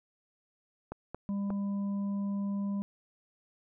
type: clicks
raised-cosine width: 1 ms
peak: -24 dBFS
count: 3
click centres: 0.92 / 1.146 / 1.504 s
type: harmonic tone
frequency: 199.9 Hz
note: G3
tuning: 34 cents sharp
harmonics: 1 / 3 / 5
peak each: -30 / -50 / -51 dBFS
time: 1.29-2.82 s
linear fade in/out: 0 ms
effects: none